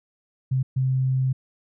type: tone bursts at uneven times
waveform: sine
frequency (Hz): 130.81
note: C3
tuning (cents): 0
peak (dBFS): -19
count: 2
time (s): 0.51-0.63 / 0.76-1.33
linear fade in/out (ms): 10
effects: none